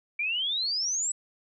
sine exponential sweep, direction up, 2315 to 7940 Hz, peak -26 dBFS, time 0.19-1.12 s, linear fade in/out 5 ms, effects none

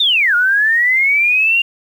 sine linear two-way sweep, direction down then up, 3729 to 1408 to 2802 Hz, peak -10 dBFS, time 0-1.62 s, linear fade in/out 5 ms, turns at 0.35 s, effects 7-bit

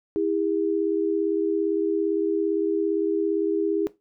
sine tone pair together, 326.2 / 403.8 Hz, E4 / G#4, -18 / -49 cents, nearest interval major third, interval 369 cents, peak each -24 dBFS, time 0.16-3.87 s, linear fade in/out 0 ms, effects noise-tail reverb RT60 0.2 s tail -17 dB re dry

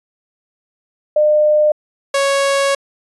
sine / sawtooth tone pair in turn, 604 / 554.1 Hz, D5 / C#5, +48 / -1 cents, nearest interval minor second, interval 149 cents, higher first, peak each -9 dBFS, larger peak neither, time 1.16-1.72 / 2.14-2.75 s, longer second, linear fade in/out 5 ms, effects resampled to 24000 Hz

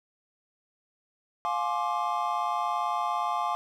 triangle chord, D half-diminished seventh, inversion first, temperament just, 704.8 / 845.8 / 1057.2 / 1174.7 Hz, F5 / Ab5 / C6 / D6, +16 / +31 / +18 / 0 cents, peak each -30 dBFS, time 1.45-3.55 s, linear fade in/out 0 ms, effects none

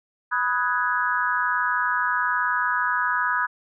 sine chord, G# minor seventh, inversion first, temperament equal with one note detuned, 987.8 / 1255.3 / 1480 / 1661.2 Hz, B5 / D#6 / F#6 / G#6, 0 / +15 / 0 / 0 cents, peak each -26 dBFS, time 0.31-3.47 s, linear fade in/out 20 ms, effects none

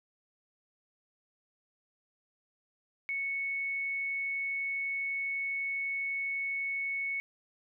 sine tone, 2212 Hz, C#7, 4 cents flat, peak -31 dBFS, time 3.09-7.2 s, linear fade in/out 0 ms, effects none

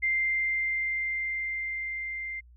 sine tone with level ramp, 2093 Hz, C7, in tune, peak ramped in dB -23 to -33 dBFS, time 0.02-2.41 s, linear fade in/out 20 ms, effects added 60 Hz sine -51 dBFS peak until 2.56 s

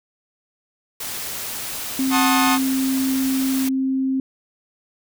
white noise, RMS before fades -29 dBFS, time 1-3.69 s, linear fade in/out 5 ms
sine tone, 264.9 Hz, C4, 22 cents sharp, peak -18 dBFS, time 1.99-4.2 s, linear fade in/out 2 ms
sawtooth chord, F# diminished seventh, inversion none, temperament equal with one note detuned, 740 / 880 / 1072.2 / 1244.5 Hz, F#5 / A5 / C6 / Eb6, 0 / 0 / +42 / 0 cents, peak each -19 dBFS, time 2.1-2.59 s, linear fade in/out 50 ms
effects none

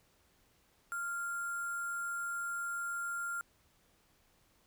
sine tone with sample-and-hold, 1393 Hz, F6, 5 cents flat, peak -35 dBFS, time 0.92-3.41 s, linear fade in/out 0 ms, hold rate 8820 Hz, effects pink hiss -70 dBFS RMS until 4.66 s

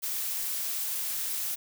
blue noise, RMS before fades -32 dBFS, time 0.02-1.56 s, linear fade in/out 20 ms, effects none

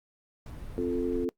brown noise, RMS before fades -40 dBFS, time 0.46-1.25 s, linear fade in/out 2 ms
sine chord, F major, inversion second, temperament equal, 261.6 / 349.2 / 440 Hz, C4 / F4 / A4, 0 / 0 / 0 cents, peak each -31 dBFS, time 0.78-1.29 s, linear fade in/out 0 ms
effects noise-tail reverb RT60 0.1 s tail -22 dB re dry + Opus 48 kbps

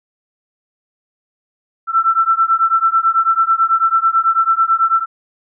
sine beating tone pair, 1333 / 1342.1 Hz, E6 / E6, +19 / +31 cents, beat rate 9.1 Hz, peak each -14 dBFS, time 1.87-5.06 s, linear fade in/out 50 ms, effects none

